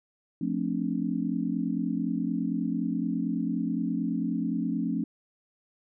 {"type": "chord", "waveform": "sine", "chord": "D minor seventh", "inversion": "first", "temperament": "just", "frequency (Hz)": [176.2, 220.2, 264.3, 293.7], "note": ["F3", "A3", "C4", "D4"], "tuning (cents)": [16, 2, 18, 0], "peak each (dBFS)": [-32, -31, -31, -33], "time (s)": [0.41, 5.04], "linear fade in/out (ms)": 5, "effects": []}